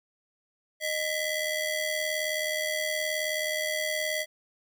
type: ring-modulated tone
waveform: sawtooth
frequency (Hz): 1315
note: E6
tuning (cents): -5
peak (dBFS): -21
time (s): 0.8-4.26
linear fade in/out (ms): 50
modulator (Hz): 697
effects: none